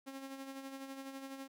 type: tone with tremolo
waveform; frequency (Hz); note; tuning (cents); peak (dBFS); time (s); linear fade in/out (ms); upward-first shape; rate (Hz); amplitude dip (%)
sawtooth; 270; C#4; -45; -39; 0.06-1.48; 20; sine; 12; 50
effects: none